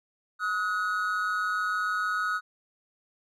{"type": "tone pair together", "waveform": "triangle", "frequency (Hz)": [1271, 1464.6], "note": ["D#6", "F#6"], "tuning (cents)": [36, -18], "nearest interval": "major second", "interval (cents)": 246, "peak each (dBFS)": -27, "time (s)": [0.39, 2.41], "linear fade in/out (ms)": 50, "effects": []}